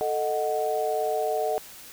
sine chord, D# diminished, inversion second, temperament equal, 440 / 622.3 / 740 Hz, A4 / D#5 / F#5, 0 / 0 / 0 cents, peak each -28 dBFS, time 0.01-1.58 s, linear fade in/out 0 ms, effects white hiss -45 dBFS RMS until 1.92 s

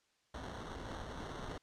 pink noise with sample-and-hold, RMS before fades -45 dBFS, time 0.34-1.58 s, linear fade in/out 5 ms, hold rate 2450 Hz, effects white hiss -75 dBFS RMS until 1.62 s + low-pass 6000 Hz 12 dB/octave

